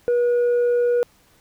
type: tone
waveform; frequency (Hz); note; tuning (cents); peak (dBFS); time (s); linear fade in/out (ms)
sine; 482.9; B4; -39; -13; 0.08-1.03; 0
effects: tanh soft clip ceiling -15 dBFS + pink hiss -57 dBFS RMS until 1.4 s